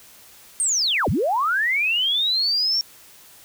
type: linear two-way sweep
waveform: sine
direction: down then up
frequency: 8870 to 61.9 to 5570 Hz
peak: -18 dBFS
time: 0.6-2.81 s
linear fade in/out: 0 ms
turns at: 1.09 s
effects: white hiss -48 dBFS RMS until 3.44 s